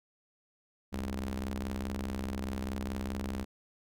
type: ring-modulated tone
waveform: sawtooth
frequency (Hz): 64.8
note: C2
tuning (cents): -16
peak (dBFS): -27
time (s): 0.92-3.45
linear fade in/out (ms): 20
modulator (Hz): 140
effects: none